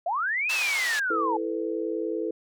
sine linear two-way sweep, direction up then down, 633 to 2694 to 829 Hz, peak -24 dBFS, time 0.06-1.37 s, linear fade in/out 5 ms, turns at 0.52 s
white band-pass noise, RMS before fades -32 dBFS, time 0.49-1 s, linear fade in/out 10 ms, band 820 to 5300 Hz, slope 12 dB/octave
sine chord, E suspended fourth, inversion none, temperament equal with one note detuned, 329.6 / 440 / 499.9 Hz, E4 / A4 / B4, 0 / 0 / +21 cents, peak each -30 / -30 / -33 dBFS, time 1.1-2.31 s, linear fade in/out 5 ms
effects none

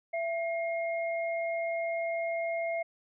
sine tone pair together, 669.2 / 2138 Hz, E5 / C7, +26 / +37 cents, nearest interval octave + minor sixth, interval 2011 cents, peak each -30 / -37 dBFS, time 0.13-2.83 s, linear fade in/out 10 ms, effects none

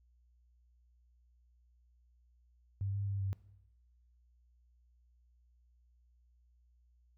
sine tone with pitch steps, 98.4 / 100.2 / 99.2 / 96.9 Hz, G2 / G2 / G2 / G2, +7 / +38 / +21 / -20 cents, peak -33 dBFS, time 2.81-3.33 s, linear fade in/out 0 ms, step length 130 ms, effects noise-tail reverb RT60 0.9 s tail -19 dB re dry + added 60 Hz sine -65 dBFS peak until 7.17 s

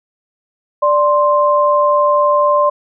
sine tone pair together, 588.2 / 1048 Hz, D5 / C6, +3 / +2 cents, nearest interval minor seventh, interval 999 cents, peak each -12 dBFS, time 0.82-2.7 s, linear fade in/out 10 ms, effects none

